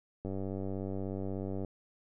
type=click train; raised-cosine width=2 ms; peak=-25 dBFS; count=136; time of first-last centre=0.25-1.648 s; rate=96.6 Hz; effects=none